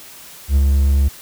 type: tone with ADSR envelope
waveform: triangle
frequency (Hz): 69.3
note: C#2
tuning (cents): 0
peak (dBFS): -7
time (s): 0.48-1.09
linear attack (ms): 77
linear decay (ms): 39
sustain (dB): -2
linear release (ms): 16
effects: white hiss -39 dBFS RMS until 1.21 s